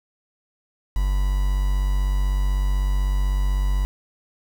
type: tone with quantisation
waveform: triangle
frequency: 48 Hz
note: G1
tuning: 36 cents flat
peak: -16 dBFS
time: 0.96-3.85 s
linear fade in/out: 0 ms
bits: 6
effects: none